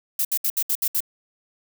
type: noise bursts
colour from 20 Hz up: violet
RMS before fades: -22 dBFS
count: 7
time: 0.19-1.005 s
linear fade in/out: 5 ms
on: 59 ms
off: 67 ms
effects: none